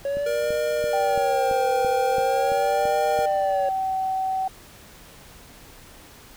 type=tone with vibrato; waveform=triangle; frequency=554.4 Hz; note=C#5; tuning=in tune; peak=-21 dBFS; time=0.05-3.69 s; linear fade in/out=2 ms; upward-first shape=sine; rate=0.41 Hz; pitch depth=150 cents each way
type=click train; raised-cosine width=3 ms; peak=-23 dBFS; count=10; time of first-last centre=0.17-3.19 s; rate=2.98 Hz
type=tone; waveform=square; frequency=473.2 Hz; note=A#4; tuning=26 cents sharp; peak=-27 dBFS; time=0.26-3.26 s; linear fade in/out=5 ms
type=tone with pitch glide; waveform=sine; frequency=783 to 760.7 Hz; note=G5 to F#5; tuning=-2 to +48 cents; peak=-22 dBFS; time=0.93-4.48 s; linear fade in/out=5 ms; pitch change=-50 cents; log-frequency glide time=3.09-3.94 s
effects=pink hiss -47 dBFS RMS until 6.36 s